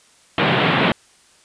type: band-pass noise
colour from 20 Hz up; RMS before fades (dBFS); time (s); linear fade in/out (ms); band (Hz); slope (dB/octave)
pink; -17; 0.38-0.92; 2; 120 to 3600; 48
effects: white hiss -53 dBFS RMS until 1.44 s + resampled to 22050 Hz